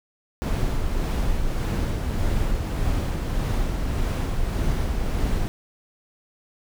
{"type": "noise with tremolo", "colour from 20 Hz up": "brown", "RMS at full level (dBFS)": -22, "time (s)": [0.42, 5.48], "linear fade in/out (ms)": 0, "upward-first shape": "sine", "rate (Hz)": 1.7, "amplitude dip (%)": 30, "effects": []}